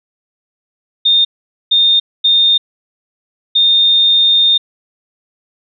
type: tone bursts at uneven times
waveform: sine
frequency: 3648 Hz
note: A#7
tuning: 38 cents flat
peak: -7 dBFS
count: 4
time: 1.05-1.25 / 1.71-2 / 2.24-2.58 / 3.55-4.58 s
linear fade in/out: 10 ms
effects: none